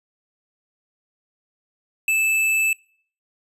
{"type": "tone with hard clipping", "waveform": "sine", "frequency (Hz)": 2628, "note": "E7", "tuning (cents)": -6, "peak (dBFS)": -18, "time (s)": [2.08, 2.73], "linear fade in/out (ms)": 2, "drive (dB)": 14, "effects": ["noise-tail reverb RT60 0.5 s tail -24 dB re dry", "resampled to 32000 Hz"]}